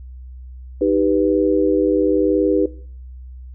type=chord; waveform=sine; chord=Eb augmented; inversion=none; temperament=equal; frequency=311.1 / 392 / 493.9 Hz; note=Eb4 / G4 / B4; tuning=0 / 0 / 0 cents; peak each=-18 dBFS; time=0.81-2.66 s; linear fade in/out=5 ms; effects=noise-tail reverb RT60 0.5 s tail -19 dB re dry + added 63 Hz sine -33 dBFS peak until 3.54 s